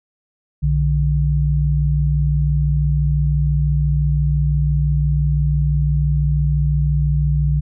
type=tone pair together; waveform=sine; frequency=61.7 / 147.6 Hz; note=B1 / D3; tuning=-1 / +9 cents; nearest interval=octave + minor third; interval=1510 cents; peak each=-17 / -16 dBFS; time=0.62-7.61 s; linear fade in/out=20 ms; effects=none